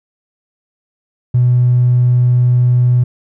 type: tone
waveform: triangle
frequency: 123.47 Hz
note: B2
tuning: in tune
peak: -4 dBFS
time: 1.34-3.04 s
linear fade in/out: 10 ms
effects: tanh soft clip ceiling -5 dBFS